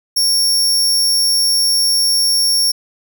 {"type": "tone", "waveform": "sawtooth", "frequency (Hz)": 5500, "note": "F8", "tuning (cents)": -27, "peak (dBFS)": -9, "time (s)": [0.16, 2.72], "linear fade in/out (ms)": 10, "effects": []}